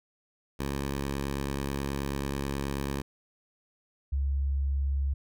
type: tone pair in turn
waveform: 10% pulse / sine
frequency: 69.3 / 69 Hz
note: C#2 / C#2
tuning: 0 / -7 cents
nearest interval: unison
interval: 7 cents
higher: first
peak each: -22 / -25 dBFS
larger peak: first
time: 0.59-3.02 / 4.12-5.14 s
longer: first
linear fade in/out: 10 ms
effects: none